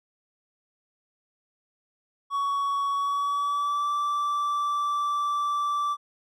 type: tone with pitch glide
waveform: triangle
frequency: 1121 to 1165.9 Hz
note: C#6 to D6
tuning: +19 to -13 cents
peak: -22 dBFS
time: 2.3-5.97 s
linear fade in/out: 50 ms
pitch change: +68 cents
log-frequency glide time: 2.91-3.91 s
effects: none